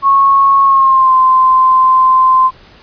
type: tone with pitch glide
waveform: sine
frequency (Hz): 1098 to 1038.2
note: C#6 to C6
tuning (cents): -17 to -14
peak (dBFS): -5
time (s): 0.02-2.51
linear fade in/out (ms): 50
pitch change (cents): -97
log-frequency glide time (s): 0.64-1.14
effects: pink hiss -41 dBFS RMS until 2.82 s + resampled to 11025 Hz